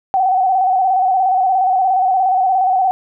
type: tone with vibrato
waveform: sine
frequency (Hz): 754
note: F#5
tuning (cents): +32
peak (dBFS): -11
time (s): 0.14-2.91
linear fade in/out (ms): 0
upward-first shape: square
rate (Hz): 17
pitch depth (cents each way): 46
effects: none